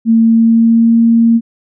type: tone with pitch glide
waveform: sine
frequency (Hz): 226.6 to 230.3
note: A#3 to A#3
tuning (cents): -49 to -21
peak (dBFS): -5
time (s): 0.05-1.41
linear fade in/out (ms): 50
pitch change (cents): +28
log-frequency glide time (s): 0.2-1
effects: none

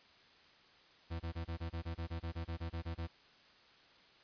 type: tone bursts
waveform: 40% pulse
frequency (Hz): 83.2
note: E2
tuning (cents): +17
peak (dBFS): -37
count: 16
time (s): 1.1-3.075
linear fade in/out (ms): 20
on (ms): 100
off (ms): 25
effects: white hiss -63 dBFS RMS until 4.23 s + resampled to 11025 Hz

